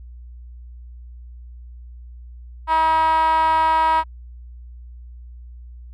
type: tone with band-pass filter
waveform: 5% pulse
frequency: 319.4 Hz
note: D#4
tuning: 45 cents sharp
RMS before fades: -17 dBFS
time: 2.67-4.04 s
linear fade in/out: 50 ms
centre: 1000 Hz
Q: 7.2
effects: added 60 Hz sine -36 dBFS peak until 5.93 s